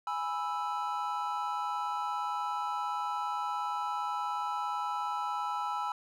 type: chord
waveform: triangle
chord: E major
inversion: first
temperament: equal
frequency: 830.6 / 987.8 / 1318.5 Hz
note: G#5 / B5 / E6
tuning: 0 / 0 / 0 cents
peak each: -34 dBFS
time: 0.07-5.92 s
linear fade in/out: 2 ms
effects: none